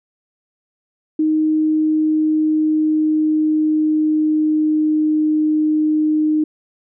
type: tone with pitch glide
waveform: sine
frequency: 311.1 to 307.5 Hz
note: D#4 to D#4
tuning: 0 to -20 cents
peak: -13 dBFS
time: 1.19-6.44 s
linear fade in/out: 5 ms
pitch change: -20 cents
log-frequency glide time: 1.4-5.29 s
effects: none